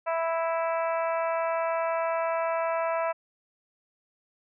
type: harmonic tone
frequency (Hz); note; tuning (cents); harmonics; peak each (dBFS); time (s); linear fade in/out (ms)
329.6; E4; 0; 2 / 3 / 4 / 5 / 6 / 7 / 8; -27 / -31 / -34 / -41 / -43 / -42 / -44; 0.06-3.13; 20
effects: none